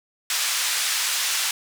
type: band-pass noise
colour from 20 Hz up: white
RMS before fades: -24 dBFS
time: 0.3-1.51 s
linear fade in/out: 2 ms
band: 1300 to 7900 Hz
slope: 12 dB/octave
effects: none